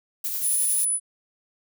violet noise with tremolo, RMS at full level -27 dBFS, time 0.24-0.85 s, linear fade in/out 5 ms, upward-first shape triangle, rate 11 Hz, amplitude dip 35%
sine tone, 9956 Hz, D#9, in tune, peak -21 dBFS, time 0.41-1 s, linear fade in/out 50 ms
effects none

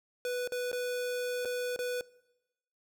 square tone with dropouts, 493.9 Hz, B4, in tune, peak -32 dBFS, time 0.25-2.01 s, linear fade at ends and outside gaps 1 ms, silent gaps 0.475-0.521 / 0.716-0.729 / 1.45-1.455 / 1.762-1.79 s, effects noise-tail reverb RT60 1.0 s tail -22 dB re dry

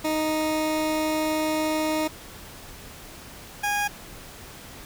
20% pulse tone pair in turn, 311.1 / 821.2 Hz, D#4 / G#5, 0 / -20 cents, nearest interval octave + perfect fourth, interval 1680 cents, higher second, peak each -18 dBFS, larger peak neither, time 0.04-2.08 / 3.63-3.88 s, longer first, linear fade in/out 10 ms, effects pink hiss -43 dBFS RMS until 4.85 s

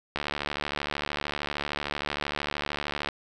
click train, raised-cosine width 0.3 ms, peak -13 dBFS, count 215, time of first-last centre 0.16-3.087 s, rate 73.1 Hz, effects none

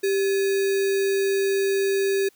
sine tone with sample-and-hold, 392 Hz, G4, in tune, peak -19 dBFS, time 0.03-2.29 s, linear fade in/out 10 ms, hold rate 2100 Hz, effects white hiss -60 dBFS RMS until 2.35 s

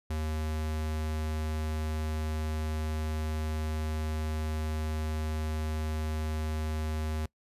square tone, 77.78 Hz, D#2, in tune, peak -31 dBFS, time 0.1-7.26 s, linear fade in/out 5 ms, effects noise-tail reverb RT60 0.1 s tail -23 dB re dry + resampled to 32000 Hz

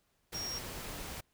sine tone in noise, 5588 Hz, F8, in tune, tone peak -37 dBFS, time 0.34-0.59 s, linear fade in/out 10 ms, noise pink, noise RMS -43 dBFS, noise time 0.32-1.21 s, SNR +3 dB, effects pink hiss -75 dBFS RMS until 1.33 s

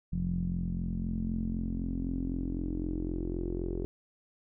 sawtooth tone with low-pass filter sweep, 43.91 Hz, F1, 10 cents sharp, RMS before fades -33 dBFS, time 0.12-3.85 s, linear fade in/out 0 ms, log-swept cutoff 170 to 380 Hz, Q 7.5, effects none

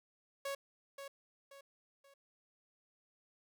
sawtooth tone with echo, 554.4 Hz, C#5, in tune, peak -34 dBFS, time 0.45-0.55 s, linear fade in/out 5 ms, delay 530 ms, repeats 3, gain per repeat -8 dB, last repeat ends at 2.14 s, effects none

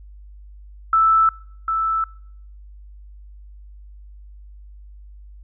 sine tone with echo, 1318.5 Hz, E6, in tune, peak -12 dBFS, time 0.93-1.29 s, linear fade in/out 2 ms, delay 750 ms, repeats 1, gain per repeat -6 dB, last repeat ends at 2.04 s, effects noise-tail reverb RT60 0.7 s tail -26 dB re dry + added 50 Hz sine -39 dBFS peak until 5.43 s

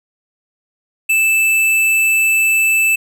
sine tone with tanh clipping, 2637 Hz, E7, in tune, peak -12 dBFS, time 1.09-2.96 s, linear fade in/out 10 ms, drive 18 dB, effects none

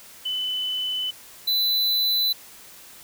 sine / square tone pair in turn, 3011 / 3998 Hz, F#7 / B7, +30 / +20 cents, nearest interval perfect fourth, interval 490 cents, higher second, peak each -24 / -20 dBFS, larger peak second, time 0.25-1.11 / 1.47-2.33 s, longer neither, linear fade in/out 10 ms, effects white hiss -46 dBFS RMS until 3.03 s

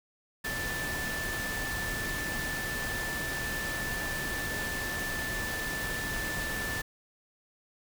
sine tone in noise, 1760 Hz, A6, in tune, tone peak -34 dBFS, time 0.44-6.82 s, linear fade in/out 10 ms, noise pink, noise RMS -36 dBFS, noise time 0.44-6.82 s, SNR -1 dB, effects none

